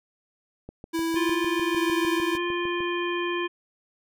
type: click train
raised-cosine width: 2 ms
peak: -26 dBFS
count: 15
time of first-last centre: 0.69-2.805 s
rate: 6.62 Hz
type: tone with tremolo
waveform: square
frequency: 329.4 Hz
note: E4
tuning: 1 cent flat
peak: -25 dBFS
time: 0.93-2.38 s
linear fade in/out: 20 ms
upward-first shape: square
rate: 1.2 Hz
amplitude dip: 25%
type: harmonic tone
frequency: 349.2 Hz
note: F4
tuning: in tune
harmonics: 1 / 3 / 5 / 7 / 9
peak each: -27 / -32 / -34 / -35 / -37 dBFS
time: 1.15-3.48 s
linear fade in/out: 20 ms
effects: none